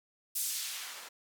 blue noise with band-pass filter sweep, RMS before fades -38 dBFS, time 0.35-1.09 s, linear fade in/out 10 ms, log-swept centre 10000 to 680 Hz, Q 0.7, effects none

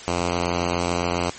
5% pulse tone, 87.31 Hz, F2, in tune, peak -10 dBFS, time 0.08-1.3 s, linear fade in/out 0 ms, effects white hiss -38 dBFS RMS until 1.38 s + MP3 32 kbps

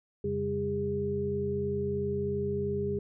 sine tone cluster, 87.7 / 137.5 / 200.5 / 405.9 Hz, F2 / C#3 / G3 / G#4, +8 / -14 / +39 / -40 cents, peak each -38 / -37 / -36 / -30 dBFS, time 0.24-2.99 s, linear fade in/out 5 ms, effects none

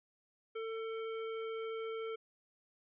square tone, 447.7 Hz, A4, 30 cents sharp, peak -39 dBFS, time 0.55-2.16 s, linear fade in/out 10 ms, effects resampled to 8000 Hz

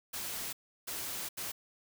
white noise bursts at uneven times, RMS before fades -39 dBFS, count 3, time 0.13-0.53 / 0.87-1.29 / 1.37-1.52 s, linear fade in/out 10 ms, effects none

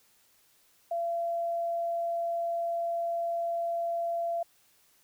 sine tone, 680 Hz, F5, 46 cents flat, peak -28 dBFS, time 0.91-4.43 s, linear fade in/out 5 ms, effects white hiss -65 dBFS RMS until 5.03 s

